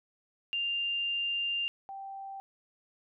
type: tone pair in turn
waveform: sine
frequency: 2794 / 781.8 Hz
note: F7 / G5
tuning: 0 / -5 cents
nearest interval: octave + minor seventh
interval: 2205 cents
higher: first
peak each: -29 / -39 dBFS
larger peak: first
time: 0.53-1.68 / 1.89-2.4 s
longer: first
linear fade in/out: 0 ms
effects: none